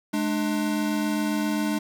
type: tone pair together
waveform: square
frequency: 211.3 / 298.8 Hz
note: G#3 / D4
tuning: +30 / +30 cents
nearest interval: tritone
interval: 600 cents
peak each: -27 dBFS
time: 0.13-1.79 s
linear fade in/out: 10 ms
effects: 8-bit